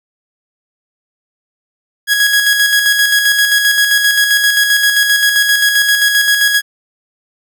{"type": "tone with tremolo", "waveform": "sawtooth", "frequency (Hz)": 1661.2, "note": "G#6", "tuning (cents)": 0, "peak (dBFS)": -4, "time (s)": [2.07, 6.62], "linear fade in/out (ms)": 50, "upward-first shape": "square", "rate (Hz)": 7.6, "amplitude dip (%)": 40, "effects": []}